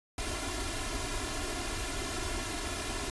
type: noise with comb filter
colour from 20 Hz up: pink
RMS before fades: -35 dBFS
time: 0.18-3.1 s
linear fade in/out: 2 ms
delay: 2.9 ms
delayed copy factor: +0.9
effects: resampled to 24000 Hz